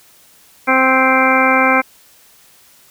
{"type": "harmonic tone", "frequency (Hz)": 261.6, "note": "C4", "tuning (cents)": 0, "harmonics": [1, 2, 3, 4, 5, 6, 8, 9], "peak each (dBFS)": [-18, -18, -18, -18, -18, -18, -18, -18], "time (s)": [0.67, 1.82], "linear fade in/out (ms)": 20, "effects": ["white hiss -48 dBFS RMS until 2.9 s"]}